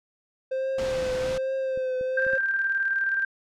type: tone with vibrato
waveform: triangle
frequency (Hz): 522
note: C5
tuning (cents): -4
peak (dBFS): -23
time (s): 0.51-2.38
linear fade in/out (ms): 10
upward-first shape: triangle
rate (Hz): 1.2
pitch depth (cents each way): 39
type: noise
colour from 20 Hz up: pink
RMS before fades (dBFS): -35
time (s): 0.78-1.38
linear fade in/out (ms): 5
type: clicks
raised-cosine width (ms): 3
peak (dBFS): -30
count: 6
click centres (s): 1.186 / 1.309 / 1.775 / 2.011 / 2.266 / 2.334
type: tone with tremolo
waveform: sine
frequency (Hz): 1581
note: G6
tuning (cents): +14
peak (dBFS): -21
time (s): 2.17-3.25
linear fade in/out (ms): 5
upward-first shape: square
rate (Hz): 19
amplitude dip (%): 35
effects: low-pass 6000 Hz 12 dB/octave